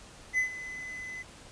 triangle tone with ADSR envelope, 2019 Hz, B6, 38 cents sharp, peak -21 dBFS, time 0.33-1.23 s, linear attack 49 ms, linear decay 110 ms, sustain -15 dB, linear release 14 ms, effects pink hiss -51 dBFS RMS until 1.51 s + resampled to 22050 Hz

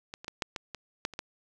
clicks, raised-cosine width 0.2 ms, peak -22 / -27 / -19 / -12 / -17 / -21 / -12 / -27 / -17 dBFS, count 9, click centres 0.139 / 0.245 / 0.281 / 0.422 / 0.562 / 0.747 / 1.051 / 1.137 / 1.191 s, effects none

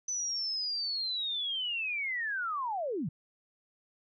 sine linear sweep, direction down, 6060 to 125.5 Hz, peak -31 dBFS, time 0.08-3.09 s, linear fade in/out 5 ms, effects none

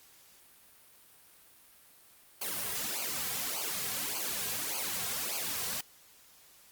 white noise with flanger, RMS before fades -35 dBFS, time 2.41-5.81 s, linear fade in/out 5 ms, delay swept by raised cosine 0.54 to 3.44 ms, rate 1.7 Hz, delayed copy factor -0.9, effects white hiss -59 dBFS RMS until 6.71 s + Opus 48 kbps

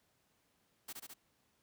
white noise with echo, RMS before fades -45 dBFS, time 0.88-0.93 s, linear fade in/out 10 ms, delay 70 ms, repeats 3, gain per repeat -2 dB, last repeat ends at 1.14 s, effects pink hiss -75 dBFS RMS until 1.62 s + high-pass 80 Hz 12 dB/octave

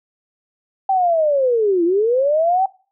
sine linear two-way sweep, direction down then up, 784 to 329.6 to 784 Hz, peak -13 dBFS, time 0.89-2.66 s, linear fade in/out 5 ms, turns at 1.84 s, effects noise-tail reverb RT60 0.4 s tail -22 dB re dry

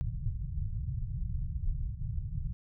pink low-pass noise, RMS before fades -34 dBFS, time 0.01-2.53 s, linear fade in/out 0 ms, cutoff 150 Hz, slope 48 dB/octave, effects none

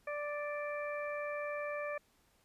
harmonic tone, 587.3 Hz, D5, in tune, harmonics 1 / 2 / 3 / 4, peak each -38 / -44 / -45 / -46 dBFS, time 0.07-1.98 s, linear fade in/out 5 ms, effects pink hiss -71 dBFS RMS until 2.44 s + resampled to 32000 Hz

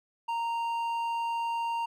sine tone with hard clipping, 928 Hz, A#5, 8 cents flat, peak -30 dBFS, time 0.28-1.86 s, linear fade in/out 10 ms, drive 6 dB, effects none

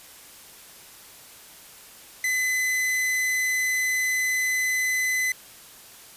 45% pulse tone, 2020 Hz, B6, 39 cents sharp, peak -22 dBFS, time 2.24-5.32 s, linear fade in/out 2 ms, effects white hiss -47 dBFS RMS until 6.16 s + resampled to 32000 Hz

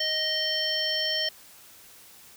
harmonic tone with a mistuned harmonic, 623 Hz, D#5, 2 cents sharp, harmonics 1 / 3 / 5 / 7 / 9, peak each -34 / -33 / -29 / -35 / -29 dBFS, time 0-1.29 s, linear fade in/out 5 ms, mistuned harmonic 9, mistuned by -59 cents, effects white hiss -51 dBFS RMS until 2.36 s

